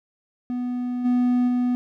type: tone with level steps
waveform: triangle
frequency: 246.9 Hz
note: B3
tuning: in tune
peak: -22 / -15 / -17 dBFS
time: 0.5-1.75 s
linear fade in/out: 0 ms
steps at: 1.04 / 1.47 s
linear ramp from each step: 20 ms
effects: none